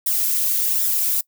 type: noise with flanger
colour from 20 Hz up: violet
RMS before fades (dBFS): -20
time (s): 0.06-1.21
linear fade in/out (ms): 5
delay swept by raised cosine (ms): 0.55 to 3.55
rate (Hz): 1.3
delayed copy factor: +0.75
effects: noise-tail reverb RT60 0.1 s tail -23 dB re dry